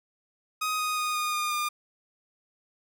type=tone with pitch steps; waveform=sawtooth; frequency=1254 / 1244.6 / 1235.3 / 1226.1 / 1216.9 / 1207.8 Hz; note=D#6 / D#6 / D#6 / D#6 / D#6 / D6; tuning=+13 / 0 / -13 / -26 / -39 / +48 cents; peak=-23 dBFS; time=0.61-1.69 s; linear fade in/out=10 ms; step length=180 ms; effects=none